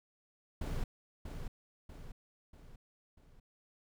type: noise with echo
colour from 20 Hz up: brown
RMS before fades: -36 dBFS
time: 0.61-0.84 s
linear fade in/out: 5 ms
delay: 640 ms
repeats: 4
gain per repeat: -6 dB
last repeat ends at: 3.4 s
effects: none